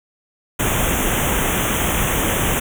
pink band-stop noise, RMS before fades -19 dBFS, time 0.59-2.6 s, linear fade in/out 10 ms, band 3500 to 6000 Hz, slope 96 dB/octave, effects none

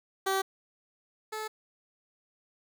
15% pulse tone pair in turn, 385.6 / 433.3 Hz, G4 / A4, -28 / -27 cents, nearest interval major second, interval 201 cents, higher second, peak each -20 / -28 dBFS, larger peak first, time 0.26-0.42 / 1.32-1.48 s, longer neither, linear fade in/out 10 ms, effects none

